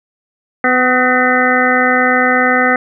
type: harmonic tone with a mistuned harmonic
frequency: 251.7 Hz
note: B3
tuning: 33 cents sharp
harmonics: 1 / 2 / 3 / 5 / 6 / 7 / 8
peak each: -17 / -17 / -17 / -17 / -17 / -17 / -17 dBFS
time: 0.64-2.76 s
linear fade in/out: 2 ms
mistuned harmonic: 7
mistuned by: +53 cents
effects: none

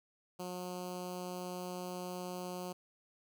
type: tone with notch filter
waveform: 10% pulse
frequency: 180.4 Hz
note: F#3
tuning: 44 cents flat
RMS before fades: -42 dBFS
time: 0.39-2.73 s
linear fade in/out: 10 ms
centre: 1900 Hz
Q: 0.76
effects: none

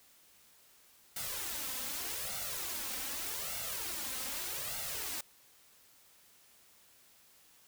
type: noise with flanger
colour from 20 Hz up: white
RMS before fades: -39 dBFS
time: 1.16-5.21 s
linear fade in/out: 5 ms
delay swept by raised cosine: 1.4 to 3.9 ms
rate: 0.83 Hz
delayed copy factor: +0.7
effects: white hiss -63 dBFS RMS until 7.67 s

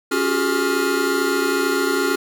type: tone cluster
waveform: square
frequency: 277.2 / 356.6 / 385.5 / 418.9 / 1404 Hz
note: C#4 / F4 / G4 / G#4 / F6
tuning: 0 / +36 / -29 / +15 / +9 cents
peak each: -25 dBFS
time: 0.11-2.16 s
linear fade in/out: 10 ms
effects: none

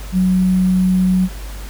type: tone with sample-and-hold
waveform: sine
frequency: 185 Hz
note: F#3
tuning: in tune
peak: -11 dBFS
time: 0.12-1.29 s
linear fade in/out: 50 ms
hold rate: 11025 Hz
effects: added 50 Hz sine -27 dBFS peak until 1.69 s + pink hiss -37 dBFS RMS until 1.69 s

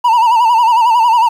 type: tone with vibrato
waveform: triangle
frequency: 932.3 Hz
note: A#5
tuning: in tune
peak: -5 dBFS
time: 0.04-1.29 s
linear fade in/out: 10 ms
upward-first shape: sine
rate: 11 Hz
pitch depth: 97 cents each way
effects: 7-bit

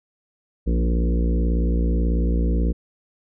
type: harmonic tone with a mistuned harmonic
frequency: 58.27 Hz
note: A#1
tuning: in tune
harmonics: 1 / 3 / 4 / 5 / 6 / 7 / 8 / 9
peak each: -18 / -26 / -31 / -31 / -34 / -39 / -34 / -41 dBFS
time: 0.66-2.73 s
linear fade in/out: 20 ms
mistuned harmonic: 5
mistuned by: -21 cents
effects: none

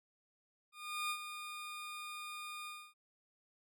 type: tone with ADSR envelope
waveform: 20% pulse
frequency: 1218 Hz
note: D#6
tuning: 37 cents flat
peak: -30 dBFS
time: 0.72-2.94 s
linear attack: 380 ms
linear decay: 71 ms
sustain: -9 dB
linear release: 270 ms
effects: none

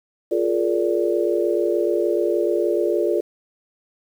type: chord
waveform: sine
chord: Bb dominant seventh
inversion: second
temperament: just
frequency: 349.6 / 419.5 / 466.2 / 582.7 Hz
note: F4 / Ab4 / Bb4 / D5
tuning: +2 / +17 / 0 / -14 cents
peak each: -21 / -23 / -25 / -24 dBFS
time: 0.31-3.21 s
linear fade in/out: 10 ms
effects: 8-bit

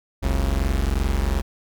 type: tone pair together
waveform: 45% pulse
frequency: 45.38 / 68 Hz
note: F#1 / C#2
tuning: -33 / -33 cents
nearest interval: perfect fifth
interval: 700 cents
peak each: -22 dBFS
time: 0.22-1.42 s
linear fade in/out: 20 ms
effects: none

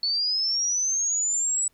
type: linear sweep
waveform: sine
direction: up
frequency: 4400 to 7902 Hz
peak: -22 dBFS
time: 0.03-1.68 s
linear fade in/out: 2 ms
effects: pink hiss -67 dBFS RMS until 1.73 s

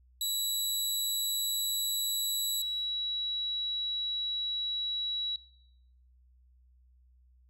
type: tone pair in turn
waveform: 20% pulse / sine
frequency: 3921 / 3900 Hz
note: B7 / B7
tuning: -13 / -23 cents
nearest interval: unison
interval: 10 cents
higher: first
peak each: -24 / -31 dBFS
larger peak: first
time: 0.21-2.62 / 2.62-5.36 s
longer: second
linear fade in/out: 2 ms
effects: noise-tail reverb RT60 0.8 s tail -22 dB re dry + added 62 Hz sine -59 dBFS peak until 7.49 s

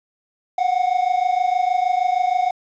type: tone pair together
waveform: triangle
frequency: 720.6 / 747 Hz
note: F#5 / F#5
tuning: -46 / +16 cents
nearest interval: minor second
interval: 62 cents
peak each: -17 / -18 dBFS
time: 0.58-2.51 s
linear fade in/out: 5 ms
effects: resampled to 16000 Hz + 8-bit

